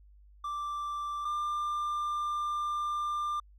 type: tone pair in turn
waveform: triangle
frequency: 1174.7 / 1193.2 Hz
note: D6 / D6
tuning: 0 / +27 cents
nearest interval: unison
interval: 27 cents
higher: second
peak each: -31 / -28 dBFS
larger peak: second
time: 0.44-1.25 / 1.25-3.4 s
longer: second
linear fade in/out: 5 ms
effects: added 50 Hz sine -54 dBFS peak until 3.58 s